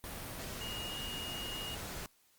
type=tone in noise; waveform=sine; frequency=2862 Hz; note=F7; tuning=42 cents sharp; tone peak=-41 dBFS; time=0.61-1.75 s; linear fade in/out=0 ms; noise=pink; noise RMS=-43 dBFS; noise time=0.04-2.06 s; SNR=-1 dB; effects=white hiss -69 dBFS RMS until 2.38 s + Opus 32 kbps